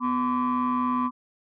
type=tone cluster; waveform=sine; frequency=248.8 / 1016 / 1153 Hz; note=B3 / B5 / D6; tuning=+13 / +49 / -32 cents; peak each=-24 / -26 / -27 dBFS; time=0-1.11 s; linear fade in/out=50 ms; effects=tanh soft clip ceiling -17 dBFS